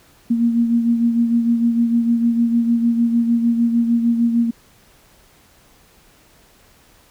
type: beating tone pair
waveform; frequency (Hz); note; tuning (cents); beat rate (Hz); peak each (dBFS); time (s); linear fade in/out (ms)
sine; 233.1 / 239.7; A#3 / A#3; 0 / +48; 6.6; -14 / -23; 0.3-4.51; 10
effects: pink hiss -52 dBFS RMS until 7.1 s